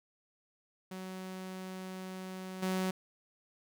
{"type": "tone with level steps", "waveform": "sawtooth", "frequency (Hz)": 186.9, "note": "F#3", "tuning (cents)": 18, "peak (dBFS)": [-37, -27], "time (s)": [0.91, 2.91], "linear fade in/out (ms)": 5, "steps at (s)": 2.62, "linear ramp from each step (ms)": 10, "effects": []}